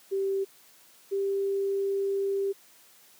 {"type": "tone pair in turn", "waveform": "sine", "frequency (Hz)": [389.8, 394.1], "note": ["G4", "G4"], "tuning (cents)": [-10, 9], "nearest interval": "unison", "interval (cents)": 19, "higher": "second", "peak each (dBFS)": -25, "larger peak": "neither", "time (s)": [[0.11, 0.45], [1.11, 2.53]], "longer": "second", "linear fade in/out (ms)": 20, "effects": ["white hiss -57 dBFS RMS until 3.19 s", "high-pass 150 Hz 12 dB/octave"]}